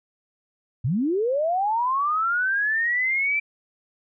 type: linear sweep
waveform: sine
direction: up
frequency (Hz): 103.83 to 2349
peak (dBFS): -20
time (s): 0.84-3.4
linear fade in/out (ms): 10
effects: none